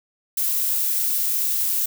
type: noise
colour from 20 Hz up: violet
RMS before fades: -22 dBFS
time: 0.37-1.86 s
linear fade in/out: 5 ms
effects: none

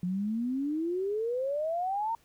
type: exponential sweep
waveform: sine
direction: up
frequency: 174.5 to 932.3 Hz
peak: -28 dBFS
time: 0.03-2.15 s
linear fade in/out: 2 ms
effects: pink hiss -65 dBFS RMS until 2.24 s

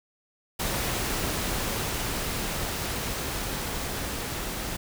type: noise with level ramp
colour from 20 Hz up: pink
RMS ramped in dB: -28 to -33 dBFS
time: 0.59-4.77 s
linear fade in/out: 10 ms
effects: none

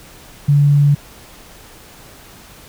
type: tone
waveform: sine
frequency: 143.9 Hz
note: D3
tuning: 35 cents flat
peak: -8 dBFS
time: 0.48-0.95 s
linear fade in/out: 10 ms
effects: pink hiss -41 dBFS RMS until 2.68 s

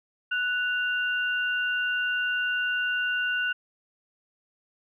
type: tone pair together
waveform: sine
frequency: 1480 / 2790 Hz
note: F#6 / F7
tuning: 0 / -2 cents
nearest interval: major seventh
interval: 1098 cents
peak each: -25 / -31 dBFS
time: 0.31-3.53 s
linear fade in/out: 10 ms
effects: none

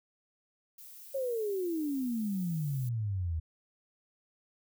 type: noise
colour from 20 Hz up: violet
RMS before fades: -50 dBFS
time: 0.78-2.89 s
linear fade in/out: 5 ms
type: exponential sweep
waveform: sine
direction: down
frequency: 554.4 to 77.6 Hz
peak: -30 dBFS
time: 1.14-3.4 s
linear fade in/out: 10 ms
effects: none

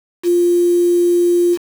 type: tone with quantisation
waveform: sine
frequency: 349.2 Hz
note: F4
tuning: in tune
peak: -10 dBFS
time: 0.23-1.58 s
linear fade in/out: 50 ms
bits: 5
effects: none

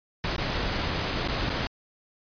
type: noise with dropouts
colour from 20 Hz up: pink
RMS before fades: -28 dBFS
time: 0.24-1.67 s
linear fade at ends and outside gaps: 1 ms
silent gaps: 0.364-0.381 / 1.277-1.284 / 1.495-1.5 s
effects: resampled to 11025 Hz

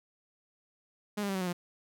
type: tone with pitch steps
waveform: sawtooth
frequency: 207.7 / 200.9 / 194.24 / 187.84 / 181.65 / 175.67 Hz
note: G#3 / G3 / G3 / F#3 / F#3 / F3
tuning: 0 / +43 / -16 / +26 / -32 / +10 cents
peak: -27 dBFS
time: 1.17-1.53 s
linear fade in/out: 10 ms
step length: 60 ms
effects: none

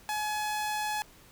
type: tone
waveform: sawtooth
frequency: 847 Hz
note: G#5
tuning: 34 cents sharp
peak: -26 dBFS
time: 0.09-1.02 s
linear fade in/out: 0 ms
effects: pink hiss -56 dBFS RMS until 1.31 s

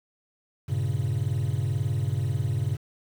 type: chord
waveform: triangle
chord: G diminished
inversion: none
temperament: equal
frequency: 98 / 116.54 / 138.59 Hz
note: G2 / Bb2 / Db3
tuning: 0 / 0 / 0 cents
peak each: -26 dBFS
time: 0.68-2.77 s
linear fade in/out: 20 ms
effects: tanh soft clip ceiling -14 dBFS + 8-bit

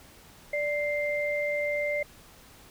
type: tone pair together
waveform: sine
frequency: 587.3 / 2093 Hz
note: D5 / C7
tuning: 0 / 0 cents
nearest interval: octave + minor seventh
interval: 2200 cents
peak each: -28 / -30 dBFS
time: 0.53-2.03 s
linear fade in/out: 5 ms
effects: pink hiss -53 dBFS RMS until 2.7 s

